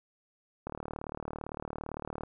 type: click train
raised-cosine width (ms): 1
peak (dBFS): -23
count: 60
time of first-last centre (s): 0.67-2.235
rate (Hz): 37.7
effects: none